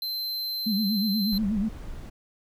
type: tone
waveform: square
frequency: 4100 Hz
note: C8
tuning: 36 cents flat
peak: -29 dBFS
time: 0.02-1.38 s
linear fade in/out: 2 ms
type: tone with vibrato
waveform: sine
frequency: 207.7 Hz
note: G#3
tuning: in tune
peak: -23 dBFS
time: 0.66-1.69 s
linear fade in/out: 10 ms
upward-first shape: sine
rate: 8.3 Hz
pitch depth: 130 cents each way
type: noise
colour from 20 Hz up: brown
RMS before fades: -37 dBFS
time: 1.32-2.1 s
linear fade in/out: 10 ms
effects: none